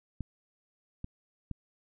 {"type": "clicks", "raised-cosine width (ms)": 5, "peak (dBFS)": [-23, -25, -24], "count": 3, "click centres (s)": [0.207, 1.044, 1.513], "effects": []}